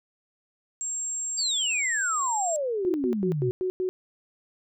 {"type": "tone", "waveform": "sine", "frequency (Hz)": 7520, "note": "A#8", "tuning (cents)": 14, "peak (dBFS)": -28, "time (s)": [0.81, 2.56], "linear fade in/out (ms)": 0}
{"type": "exponential sweep", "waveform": "sine", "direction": "down", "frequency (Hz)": [4826, 117.6], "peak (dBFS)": -25, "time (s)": [1.37, 3.51], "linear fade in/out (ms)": 20}
{"type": "tone bursts", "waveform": "sine", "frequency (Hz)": 370, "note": "F#4", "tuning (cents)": 0, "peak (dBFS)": -24, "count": 6, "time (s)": [2.85, 3.89], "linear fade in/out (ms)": 0, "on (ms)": 90, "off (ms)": 100}
{"effects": []}